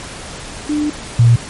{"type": "tone pair in turn", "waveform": "sine", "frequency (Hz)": [298.2, 118.08], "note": ["D4", "A#2"], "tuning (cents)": [27, 23], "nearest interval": "octave + major third", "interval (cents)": 1604, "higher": "first", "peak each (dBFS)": [-14, -5], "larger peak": "second", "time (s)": [[0.69, 0.9], [1.19, 1.36]], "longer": "first", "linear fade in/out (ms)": 5, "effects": ["pink hiss -30 dBFS RMS until 1.49 s", "MP3 48 kbps"]}